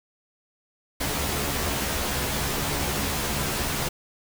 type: noise with comb filter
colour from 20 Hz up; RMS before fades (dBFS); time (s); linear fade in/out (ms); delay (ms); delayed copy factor
pink; -27; 1-3.89; 10; 14; +0.8
effects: none

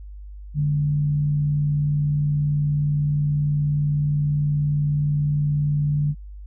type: tone with frequency modulation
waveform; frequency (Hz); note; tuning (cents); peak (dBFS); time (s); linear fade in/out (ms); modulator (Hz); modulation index
sine; 146.83; D3; 0; -18; 0.54-6.15; 50; 60; 0.25
effects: added 50 Hz sine -35 dBFS peak until 6.46 s

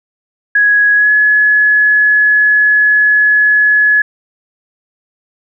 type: tone with pitch glide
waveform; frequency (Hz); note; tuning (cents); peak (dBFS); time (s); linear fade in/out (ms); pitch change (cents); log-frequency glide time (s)
sine; 1668 to 1698.1; G#6 to G#6; +7 to +38; -6; 0.55-4.02; 5; +31; 0.95-1.11
effects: none

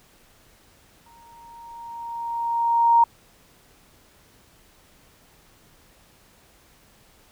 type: tone with exponential growth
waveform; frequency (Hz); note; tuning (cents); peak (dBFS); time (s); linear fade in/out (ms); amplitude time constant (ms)
sine; 932.3; A#5; 0; -11; 1.06-3.04; 5; 430
effects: pink hiss -56 dBFS RMS until 7.31 s

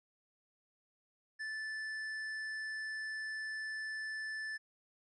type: tone with tanh clipping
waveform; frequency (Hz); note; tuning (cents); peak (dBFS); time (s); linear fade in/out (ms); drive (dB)
sine; 1752; A6; -8; -40; 1.39-4.58; 20; 9
effects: resampled to 24000 Hz

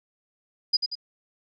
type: tone with echo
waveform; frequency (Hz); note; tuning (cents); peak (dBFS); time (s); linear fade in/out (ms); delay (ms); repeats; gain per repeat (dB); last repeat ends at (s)
sine; 4925; D#8; -19; -17; 0.73-0.77; 10; 92; 2; -6; 0.954
effects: none

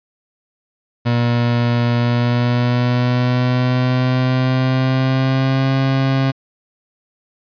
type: tone with pitch glide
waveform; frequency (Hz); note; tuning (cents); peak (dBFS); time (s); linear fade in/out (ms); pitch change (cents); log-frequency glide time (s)
30% pulse; 119.5 to 134.13; A#2 to C3; +43 to +43; -11; 1.05-6.32; 20; +200; 1.94-5.73
effects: resampled to 11025 Hz

